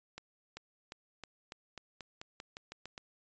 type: accelerating click train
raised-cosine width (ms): 0.2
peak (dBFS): -27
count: 13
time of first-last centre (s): 0.18-2.979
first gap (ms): 390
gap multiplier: 0.9
effects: resampled to 16000 Hz